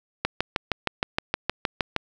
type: click train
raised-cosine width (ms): 0.3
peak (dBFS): -6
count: 12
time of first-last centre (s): 0.25-1.963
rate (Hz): 6.42
effects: none